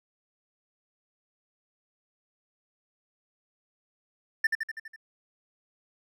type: tone with echo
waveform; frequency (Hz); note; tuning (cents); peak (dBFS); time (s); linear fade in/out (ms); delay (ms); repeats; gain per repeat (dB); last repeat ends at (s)
triangle; 1785; A6; +24; -18; 4.44-4.47; 5; 82; 6; -4; 4.962
effects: none